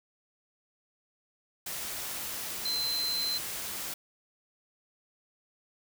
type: tone in noise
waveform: sine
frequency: 4087 Hz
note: C8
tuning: 41 cents flat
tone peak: -29 dBFS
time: 2.65-3.38 s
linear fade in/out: 5 ms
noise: white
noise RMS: -37 dBFS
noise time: 1.66-3.94 s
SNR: +5 dB
effects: none